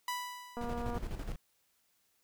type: tone with exponential decay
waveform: sawtooth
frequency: 987.8 Hz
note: B5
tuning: in tune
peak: -29 dBFS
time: 0.08-1.05 s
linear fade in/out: 2 ms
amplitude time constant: 210 ms
type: click train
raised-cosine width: 1 ms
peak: -28 dBFS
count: 98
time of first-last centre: 0.57-0.978 s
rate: 238 Hz
type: noise with tremolo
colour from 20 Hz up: brown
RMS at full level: -37 dBFS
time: 0.61-1.36 s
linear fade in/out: 2 ms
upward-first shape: square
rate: 12 Hz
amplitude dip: 55%
effects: white hiss -74 dBFS RMS until 2.23 s